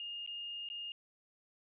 sine tone with dropouts, 2834 Hz, F7, 25 cents sharp, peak -40 dBFS, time 0-0.92 s, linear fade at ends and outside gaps 1 ms, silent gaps 0.263-0.275 / 0.688-0.7 s, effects none

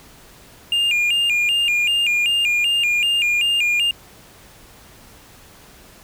triangle tone with vibrato, 2608 Hz, E7, 19 cents flat, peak -14 dBFS, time 0.72-3.91 s, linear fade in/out 2 ms, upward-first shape square, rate 2.6 Hz, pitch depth 130 cents each way, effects pink hiss -46 dBFS RMS until 6.03 s

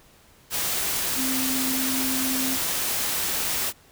sine tone in noise, 261.6 Hz, C4, in tune, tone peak -27 dBFS, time 1.15-2.58 s, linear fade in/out 50 ms, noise white, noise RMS -26 dBFS, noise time 0.5-3.73 s, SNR -4 dB, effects pink hiss -55 dBFS RMS until 3.91 s

